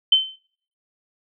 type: tone with exponential decay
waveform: sine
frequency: 3079 Hz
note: G7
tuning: 32 cents flat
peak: -8 dBFS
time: 0.12-0.36 s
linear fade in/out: 5 ms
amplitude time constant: 51 ms
effects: noise-tail reverb RT60 0.6 s tail -24 dB re dry